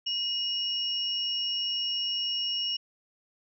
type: tone pair together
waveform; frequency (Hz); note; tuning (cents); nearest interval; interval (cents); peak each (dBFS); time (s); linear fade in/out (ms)
sine; 2883 / 5451; F#7 / F8; -46 / -43; major seventh; 1103; -29 / -32; 0.06-2.77; 10
effects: none